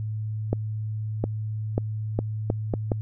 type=accelerating click train; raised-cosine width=2 ms; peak=-10 dBFS; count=7; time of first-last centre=0.53-2.918 s; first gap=710 ms; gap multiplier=0.76; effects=added 108 Hz sine -27 dBFS peak until 3.01 s